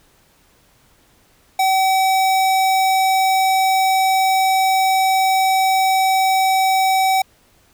square tone, 763 Hz, G5, 47 cents flat, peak -14 dBFS, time 1.59-7.22 s, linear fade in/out 5 ms, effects pink hiss -55 dBFS RMS until 7.73 s

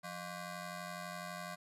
15% pulse ring-modulated tone, 440 Hz, A4, in tune, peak -33 dBFS, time 0.03-1.56 s, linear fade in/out 20 ms, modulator 266 Hz, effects resampled to 32000 Hz

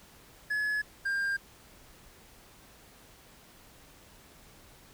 triangle tone pair in turn, 1700 / 1598.6 Hz, G#6 / G6, +40 / +33 cents, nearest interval minor second, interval 107 cents, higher first, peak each -26 dBFS, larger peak neither, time 0.5-0.82 / 1.05-1.37 s, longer neither, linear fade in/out 10 ms, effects pink hiss -56 dBFS RMS until 4.93 s

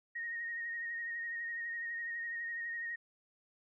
sine tone with vibrato, 1864.7 Hz, A#6, in tune, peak -37 dBFS, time 0.15-2.96 s, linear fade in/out 10 ms, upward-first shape sine, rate 12 Hz, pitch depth 26 cents each way, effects none

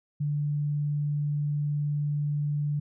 sine tone, 146.83 Hz, D3, in tune, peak -25 dBFS, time 0.2-2.8 s, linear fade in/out 10 ms, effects none

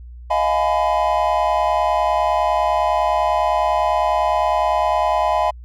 triangle chord, F half-diminished seventh, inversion third, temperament just, 628.6 / 698.5 / 838.1 / 1005.8 Hz, Eb5 / F5 / Ab5 / Cb6, +18 / 0 / +16 / +31 cents, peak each -19 dBFS, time 0.3-5.51 s, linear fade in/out 10 ms, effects added 60 Hz sine -34 dBFS peak until 5.64 s

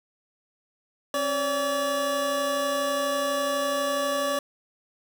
25% pulse tone pair together, 270 / 572.1 Hz, C#4 / D5, -45 / -45 cents, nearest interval octave + minor second, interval 1300 cents, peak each -29 / -21 dBFS, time 1.14-4.39 s, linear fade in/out 2 ms, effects none

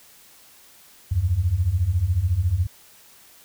sine beating tone pair, 80 / 94 Hz, D#2 / F#2, +49 / +28 cents, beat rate 14 Hz, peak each -23 / -20 dBFS, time 1.11-2.67 s, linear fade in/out 10 ms, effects white hiss -51 dBFS RMS until 3.44 s

